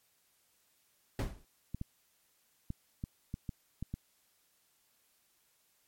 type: noise with exponential decay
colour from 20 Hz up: brown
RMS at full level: -27 dBFS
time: 1.19-1.45 s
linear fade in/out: 2 ms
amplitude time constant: 56 ms
type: clicks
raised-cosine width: 5 ms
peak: -25 dBFS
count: 8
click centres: 1.746 / 1.814 / 2.704 / 3.039 / 3.341 / 3.492 / 3.826 / 3.94 s
effects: white hiss -72 dBFS RMS until 5.87 s + MP3 64 kbps